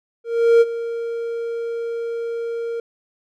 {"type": "tone with ADSR envelope", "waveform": "triangle", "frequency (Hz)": 464.5, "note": "A#4", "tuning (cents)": -6, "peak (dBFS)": -6, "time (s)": [0.24, 2.8], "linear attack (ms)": 370, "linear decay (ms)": 34, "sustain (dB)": -15, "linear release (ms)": 3, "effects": []}